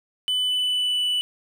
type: tone with pitch glide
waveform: triangle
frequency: 3000 to 2972 Hz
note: F#7 to F#7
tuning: +23 to +7 cents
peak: -19 dBFS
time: 0.28-1.21 s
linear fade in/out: 0 ms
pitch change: -16 cents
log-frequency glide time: 0.45-1.06 s
effects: none